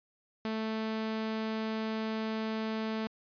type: tone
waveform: sawtooth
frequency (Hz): 220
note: A3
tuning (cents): 0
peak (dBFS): -28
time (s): 0.45-3.07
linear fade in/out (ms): 0
effects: resampled to 11025 Hz